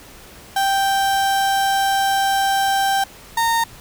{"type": "tone pair in turn", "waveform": "35% pulse", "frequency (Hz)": [784, 919.8], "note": ["G5", "A#5"], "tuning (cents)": [0, -23], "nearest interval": "minor third", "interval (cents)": 277, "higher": "second", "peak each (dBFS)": -14, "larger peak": "neither", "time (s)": [[0.56, 3.04], [3.37, 3.64]], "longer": "first", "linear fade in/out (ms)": 5, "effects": ["pink hiss -42 dBFS RMS until 3.8 s"]}